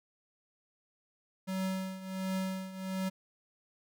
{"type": "tone with tremolo", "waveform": "square", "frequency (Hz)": 189.1, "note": "F#3", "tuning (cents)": 38, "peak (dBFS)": -31, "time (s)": [1.47, 3.1], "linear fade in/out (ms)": 20, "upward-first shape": "triangle", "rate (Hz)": 1.4, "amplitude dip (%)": 80, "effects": []}